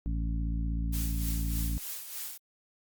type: harmonic tone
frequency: 56.2 Hz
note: A1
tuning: 37 cents sharp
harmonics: 1 / 2 / 3 / 4 / 5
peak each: -29 / -40 / -38 / -44 / -42 dBFS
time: 0.06-1.78 s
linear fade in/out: 0 ms
type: noise with tremolo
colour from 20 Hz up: blue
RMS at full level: -37 dBFS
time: 0.92-2.38 s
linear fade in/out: 20 ms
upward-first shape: sine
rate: 3.3 Hz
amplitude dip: 55%
effects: Opus 48 kbps